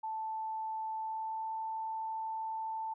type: tone with pitch glide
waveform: sine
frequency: 880 to 886.1 Hz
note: A5 to A5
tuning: 0 to +12 cents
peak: -35 dBFS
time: 0.03-2.94 s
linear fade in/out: 10 ms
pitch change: +12 cents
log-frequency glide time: 0.96-1.53 s
effects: none